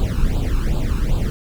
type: noise with flanger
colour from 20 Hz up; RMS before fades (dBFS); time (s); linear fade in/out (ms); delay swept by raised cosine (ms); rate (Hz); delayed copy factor
brown; -18; 0-1.3; 0; 0.25 to 0.78; 2.6; +0.9
effects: none